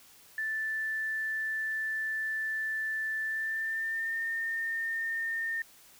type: tone with pitch glide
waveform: sine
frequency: 1760 to 1818.9 Hz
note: A6 to A#6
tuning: 0 to -43 cents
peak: -30 dBFS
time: 0.38-5.62 s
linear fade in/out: 2 ms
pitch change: +57 cents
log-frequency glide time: 3.23-4.21 s
effects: white hiss -57 dBFS RMS until 5.99 s